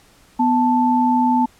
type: tone pair together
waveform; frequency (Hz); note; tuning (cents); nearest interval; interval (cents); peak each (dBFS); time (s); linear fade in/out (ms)
sine; 247.8 / 880; B3 / A5; +6 / 0; octave + minor seventh; 2194; -16; 0.39-1.46; 10
effects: pink hiss -52 dBFS RMS until 1.59 s + low-pass 12000 Hz 12 dB/octave